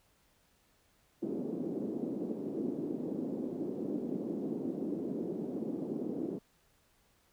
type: band-pass noise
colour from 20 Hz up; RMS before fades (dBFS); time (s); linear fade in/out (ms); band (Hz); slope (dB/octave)
white; -37; 1.22-6.39; 10; 210 to 360; 24
effects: pink hiss -70 dBFS RMS until 7.32 s